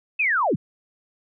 sine linear sweep, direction down, 2642 to 92.5 Hz, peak -18 dBFS, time 0.19-0.56 s, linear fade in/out 10 ms, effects none

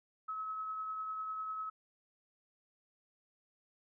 sine tone with tremolo, 1287 Hz, E6, 42 cents flat, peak -36 dBFS, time 0.28-1.7 s, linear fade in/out 10 ms, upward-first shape triangle, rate 10 Hz, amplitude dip 30%, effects none

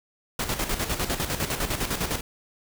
pink noise with tremolo, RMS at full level -26 dBFS, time 0.39-2.21 s, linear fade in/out 5 ms, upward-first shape square, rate 9.9 Hz, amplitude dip 60%, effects none

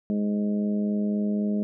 harmonic tone, 103.83 Hz, G#2, in tune, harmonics 2 / 3 / 4 / 5 / 6, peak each -23 / -36 / -35 / -42 / -38 dBFS, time 0.1-1.63 s, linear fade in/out 0 ms, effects none

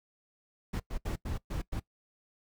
brown noise bursts at uneven times, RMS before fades -34 dBFS, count 6, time 0.73-0.8 / 0.9-0.98 / 1.05-1.16 / 1.25-1.38 / 1.5-1.62 / 1.72-1.8 s, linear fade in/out 10 ms, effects noise-tail reverb RT60 0.1 s tail -20 dB re dry

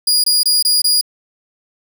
sawtooth tone bursts, 4873 Hz, D#8, 37 cents flat, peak -8 dBFS, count 5, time 0.07-1.012 s, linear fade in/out 5 ms, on 170 ms, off 23 ms, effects none

